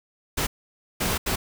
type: noise bursts at uneven times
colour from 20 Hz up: pink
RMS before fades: -25 dBFS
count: 3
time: 0.37-0.47 / 1-1.18 / 1.26-1.36 s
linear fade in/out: 10 ms
effects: none